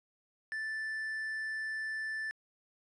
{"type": "tone", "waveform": "triangle", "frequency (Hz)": 1760, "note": "A6", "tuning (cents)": 0, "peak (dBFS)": -33, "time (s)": [0.52, 2.31], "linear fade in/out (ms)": 0, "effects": ["resampled to 24000 Hz"]}